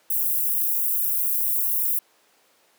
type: high-pass noise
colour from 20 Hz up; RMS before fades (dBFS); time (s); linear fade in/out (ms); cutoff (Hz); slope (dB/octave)
white; -23; 0.1-1.99; 5; 12000; 24
effects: pink hiss -60 dBFS RMS until 2.78 s + high-pass 400 Hz 12 dB/octave